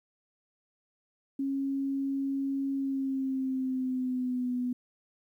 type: tone with pitch glide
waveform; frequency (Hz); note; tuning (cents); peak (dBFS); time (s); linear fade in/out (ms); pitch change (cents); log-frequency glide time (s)
sine; 273.6 to 248; C#4 to B3; -23 to +7; -28; 1.39-4.73; 5; -170; 2.74-4.54
effects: 11-bit